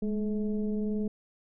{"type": "tone with frequency modulation", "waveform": "sine", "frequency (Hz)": 208.2, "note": "G#3", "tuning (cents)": 5, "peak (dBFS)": -27, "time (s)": [0.02, 1.08], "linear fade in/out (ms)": 5, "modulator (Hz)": 219, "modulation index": 0.83, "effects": []}